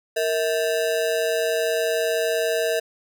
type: ring-modulated tone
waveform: square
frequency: 554.4 Hz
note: C#5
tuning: in tune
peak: -18 dBFS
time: 0.16-2.8 s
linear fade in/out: 10 ms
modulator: 89.8 Hz
effects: none